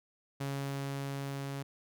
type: tone with level ramp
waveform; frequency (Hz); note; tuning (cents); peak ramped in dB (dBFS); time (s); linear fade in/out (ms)
sawtooth; 138.59; C#3; 0; -30 to -33; 0.4-1.63; 10
effects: none